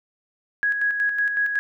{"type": "tone with tremolo", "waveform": "sine", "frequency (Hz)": 1661.2, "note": "G#6", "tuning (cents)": 0, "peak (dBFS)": -18, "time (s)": [0.63, 1.59], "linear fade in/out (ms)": 0, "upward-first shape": "square", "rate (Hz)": 5.4, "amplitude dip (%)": 45, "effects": []}